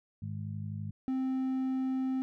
harmonic tone, 51.91 Hz, G#1, in tune, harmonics 2 / 3 / 4, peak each -37 / -41 / -43 dBFS, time 0.22-0.91 s, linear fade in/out 5 ms
triangle tone, 261.6 Hz, C4, in tune, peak -27 dBFS, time 1.08-2.22 s, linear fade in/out 0 ms
effects none

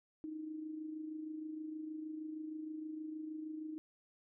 sine tone with amplitude modulation, 311.4 Hz, D#4, 2 cents sharp, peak -39 dBFS, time 0.24-3.78 s, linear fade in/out 0 ms, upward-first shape sine, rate 26.4 Hz, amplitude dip 50%, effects none

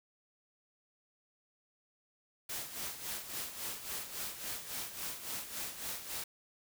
white noise with tremolo, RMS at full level -39 dBFS, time 2.49-6.24 s, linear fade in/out 5 ms, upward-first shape sine, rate 3.6 Hz, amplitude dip 65%, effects none

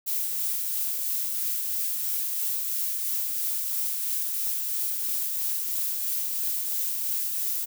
violet noise with tremolo, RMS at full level -27 dBFS, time 0.06-7.66 s, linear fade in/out 20 ms, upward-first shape triangle, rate 3 Hz, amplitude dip 30%, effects none

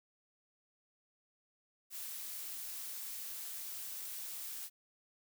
blue noise, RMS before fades -44 dBFS, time 1.9-4.7 s, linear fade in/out 50 ms, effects none

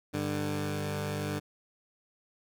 15% pulse tone pair together, 99.22 / 148.5 Hz, G2 / D3, +21 / +20 cents, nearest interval perfect fifth, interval 699 cents, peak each -28 / -27 dBFS, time 0.13-1.4 s, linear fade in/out 20 ms, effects none

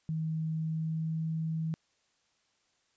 sine tone with pitch glide, 159.1 to 160.58 Hz, D#3 to E3, +39 to -45 cents, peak -30 dBFS, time 0.09-1.74 s, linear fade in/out 0 ms, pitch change +16 cents, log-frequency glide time 0.54-1.22 s, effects white hiss -73 dBFS RMS until 2.96 s + resampled to 16000 Hz

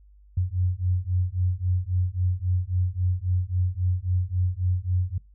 sine beating tone pair, 89.2 / 92.9 Hz, F2 / F#2, +37 / +7 cents, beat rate 3.7 Hz, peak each -25 dBFS, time 0.37-5.18 s, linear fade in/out 5 ms, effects noise-tail reverb RT60 0.2 s tail -22 dB re dry + added 50 Hz sine -50 dBFS peak until 5.34 s

